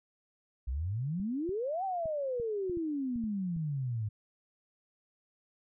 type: exponential two-way sweep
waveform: sine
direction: up then down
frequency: 58.27 to 789 to 102.9 Hz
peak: -31 dBFS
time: 0.67-4.09 s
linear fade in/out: 10 ms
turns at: 1.84 s
type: clicks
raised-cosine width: 5 ms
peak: -33 dBFS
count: 9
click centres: 1.199 / 1.492 / 2.057 / 2.399 / 2.697 / 2.772 / 3.159 / 3.239 / 3.565 s
effects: none